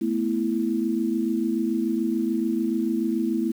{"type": "chord", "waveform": "sine", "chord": "A suspended second", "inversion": "none", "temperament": "equal", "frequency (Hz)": [220, 246.9, 329.6], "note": ["A3", "B3", "E4"], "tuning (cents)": [0, 0, 0], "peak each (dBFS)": [-26, -27, -25], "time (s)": [0.01, 3.52], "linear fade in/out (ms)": 10, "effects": ["8-bit"]}